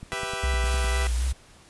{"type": "click train", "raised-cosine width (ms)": 5, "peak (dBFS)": -25, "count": 9, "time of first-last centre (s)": [0.03, 0.845], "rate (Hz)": 9.82}
{"type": "chord", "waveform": "10% pulse", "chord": "E minor", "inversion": "first", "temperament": "equal", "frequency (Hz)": [392, 493.9, 659.3], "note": ["G4", "B4", "E5"], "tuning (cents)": [0, 0, 0], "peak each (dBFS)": -25, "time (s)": [0.12, 1.07], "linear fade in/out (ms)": 0}
{"type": "tone with vibrato", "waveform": "sine", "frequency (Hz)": 61.74, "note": "B1", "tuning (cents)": 0, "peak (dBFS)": -22, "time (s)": [0.43, 1.33], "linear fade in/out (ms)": 10, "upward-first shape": "triangle", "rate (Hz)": 3.9, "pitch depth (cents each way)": 95}
{"type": "noise", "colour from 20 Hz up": "white", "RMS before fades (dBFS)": -37, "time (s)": [0.64, 1.33], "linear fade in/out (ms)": 20}
{"effects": ["pink hiss -53 dBFS RMS until 1.69 s", "resampled to 24000 Hz"]}